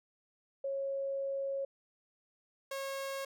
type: tone pair in turn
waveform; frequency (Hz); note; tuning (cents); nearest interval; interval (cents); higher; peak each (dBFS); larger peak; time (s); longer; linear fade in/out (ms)
sine / sawtooth; 548 / 544.9; C#5 / C#5; -20 / -30; unison; 10; first; -33 / -33; neither; 0.64-1.65 / 2.71-3.25; first; 5
effects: none